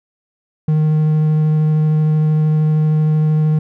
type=tone with vibrato; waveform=triangle; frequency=154.4 Hz; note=D#3; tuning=13 cents flat; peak=-9 dBFS; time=0.68-3.59 s; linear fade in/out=5 ms; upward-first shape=sine; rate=13 Hz; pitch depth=8 cents each way; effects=none